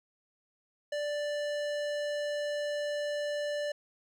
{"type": "tone with hard clipping", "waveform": "sine", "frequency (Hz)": 587.3, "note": "D5", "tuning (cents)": 0, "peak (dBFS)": -33, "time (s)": [0.92, 3.72], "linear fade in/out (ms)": 5, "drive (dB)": 17, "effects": []}